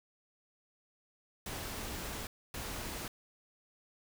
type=noise bursts at uneven times; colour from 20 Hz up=pink; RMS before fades=-41 dBFS; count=2; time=1.46-2.27 / 2.54-3.08 s; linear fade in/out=2 ms; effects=none